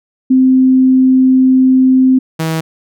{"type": "tone pair in turn", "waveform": ["sine", "sawtooth"], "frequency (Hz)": [259.7, 160.98], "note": ["C4", "E3"], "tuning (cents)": [-13, -41], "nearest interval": "minor sixth", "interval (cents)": 828, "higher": "first", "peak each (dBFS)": [-5, -10], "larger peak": "first", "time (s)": [[0.3, 2.19], [2.39, 2.61]], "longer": "first", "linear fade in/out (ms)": 10, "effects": []}